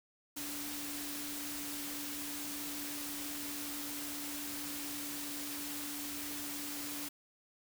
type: tone in noise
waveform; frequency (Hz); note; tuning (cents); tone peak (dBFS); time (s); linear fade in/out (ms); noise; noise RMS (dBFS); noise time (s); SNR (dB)
sine; 290.6; D4; -18; -45; 0.36-7.09; 10; white; -42; 0.36-7.09; -6
effects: none